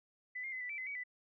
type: tone with pitch steps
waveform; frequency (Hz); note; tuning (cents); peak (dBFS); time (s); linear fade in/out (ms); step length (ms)
sine; 2001 / 2121 / 2032 / 1977 / 2325 / 2039 / 2265 / 1990; B6 / C7 / B6 / B6 / D7 / C7 / C#7 / B6; +22 / +23 / +49 / +1 / -18 / -45 / +37 / +13; -39; 0.35-1.038; 10; 86
effects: none